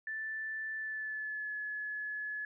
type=tone with pitch glide; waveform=sine; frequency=1760 to 1706 Hz; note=A6 to G#6; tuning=0 to +46 cents; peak=-36 dBFS; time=0.07-2.45 s; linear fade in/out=2 ms; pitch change=-54 cents; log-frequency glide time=0.76-1.54 s; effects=none